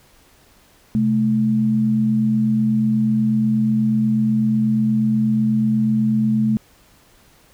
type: tone pair together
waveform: sine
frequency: 129.39 / 217.6 Hz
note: C3 / A3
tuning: -19 / -19 cents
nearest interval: major sixth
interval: 900 cents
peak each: -23 / -15 dBFS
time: 0.95-6.57 s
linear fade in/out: 0 ms
effects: pink hiss -53 dBFS RMS until 7.53 s